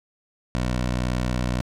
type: tone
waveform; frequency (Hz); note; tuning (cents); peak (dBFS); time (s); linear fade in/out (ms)
15% pulse; 61.74; B1; 0; -16; 0.55-1.61; 0
effects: low-pass 8000 Hz 12 dB/octave + 8-bit